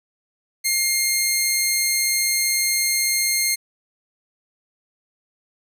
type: tone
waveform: 10% pulse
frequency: 2123 Hz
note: C7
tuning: 25 cents sharp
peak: -9 dBFS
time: 0.64-3.56 s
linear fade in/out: 20 ms
effects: none